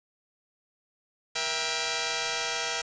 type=chord; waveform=5% pulse; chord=E diminished; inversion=second; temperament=just; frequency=474.7 / 659.3 / 791.1 Hz; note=Bb4 / E5 / G5; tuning=+31 / 0 / +16 cents; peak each=-21 dBFS; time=1.35-2.82 s; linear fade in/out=10 ms; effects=resampled to 16000 Hz + 7-bit